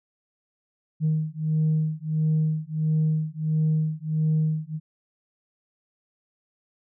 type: beating tone pair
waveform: sine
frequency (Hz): 155.4 / 156.9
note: D#3 / D#3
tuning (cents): -2 / +15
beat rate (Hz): 1.5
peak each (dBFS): -23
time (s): 1-4.8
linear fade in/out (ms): 50
effects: tanh soft clip ceiling -16 dBFS